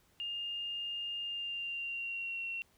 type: tone with pitch glide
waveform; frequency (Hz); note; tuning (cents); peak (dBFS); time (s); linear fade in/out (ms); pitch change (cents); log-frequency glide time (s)
sine; 2819 to 2728; F7 to F7; +16 to -41; -36; 0.2-2.62; 0; -57; 1.2-2.48
effects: pink hiss -69 dBFS RMS until 2.77 s